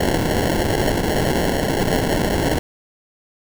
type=noise with sample-and-hold; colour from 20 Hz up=blue; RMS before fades=-19 dBFS; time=0-2.59 s; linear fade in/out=5 ms; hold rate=1225 Hz; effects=none